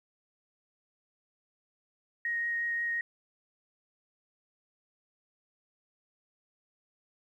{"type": "tone with vibrato", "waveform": "sine", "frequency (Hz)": 1873, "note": "A#6", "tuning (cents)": 8, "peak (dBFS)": -29, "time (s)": [2.25, 3.01], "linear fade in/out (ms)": 2, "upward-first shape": "triangle", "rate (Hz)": 5.6, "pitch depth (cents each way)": 10, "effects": ["11-bit"]}